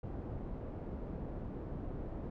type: low-pass noise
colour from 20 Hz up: pink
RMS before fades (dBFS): -42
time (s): 0.03-2.3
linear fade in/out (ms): 5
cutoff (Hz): 530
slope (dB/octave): 12
effects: none